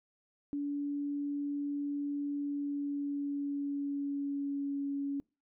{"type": "tone with pitch glide", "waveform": "sine", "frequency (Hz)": [286.7, 280.5], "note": ["D4", "C#4"], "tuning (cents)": [-42, 21], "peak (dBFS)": -32, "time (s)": [0.53, 5.2], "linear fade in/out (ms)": 0, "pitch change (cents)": -37, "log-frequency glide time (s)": [2.35, 4.86], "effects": ["noise-tail reverb RT60 0.3 s tail -26 dB re dry"]}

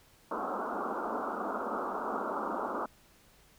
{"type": "band-pass noise", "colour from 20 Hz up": "white", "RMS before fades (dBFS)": -35, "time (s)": [0.31, 2.86], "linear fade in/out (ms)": 5, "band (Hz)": [200, 1400], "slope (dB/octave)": 96, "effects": ["pink hiss -62 dBFS RMS until 3.58 s"]}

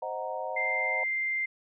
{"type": "chord", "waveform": "sine", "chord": "C half-diminished seventh", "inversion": "none", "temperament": "equal", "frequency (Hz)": [523.3, 622.3, 740, 932.3], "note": ["C5", "Eb5", "Gb5", "Bb5"], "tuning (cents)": [0, 0, 0, 0], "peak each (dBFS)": -37, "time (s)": [0.02, 1.04], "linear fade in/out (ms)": 5}
{"type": "tone", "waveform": "sine", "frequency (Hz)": 2093, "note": "C7", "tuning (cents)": 0, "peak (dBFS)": -27, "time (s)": [0.56, 1.46], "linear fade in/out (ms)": 10}
{"effects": []}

